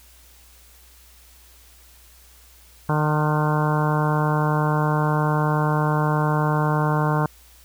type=harmonic tone with a mistuned harmonic; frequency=151.6 Hz; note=D#3; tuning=45 cents flat; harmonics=1 / 2 / 3 / 4 / 5 / 6 / 7 / 8 / 9 / 10; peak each=-20 / -29 / -29 / -30 / -30 / -28 / -28 / -35 / -32 / -36 dBFS; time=2.89-7.26 s; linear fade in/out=2 ms; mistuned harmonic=9; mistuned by=+38 cents; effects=added 60 Hz sine -51 dBFS peak until 7.64 s + white hiss -52 dBFS RMS until 7.64 s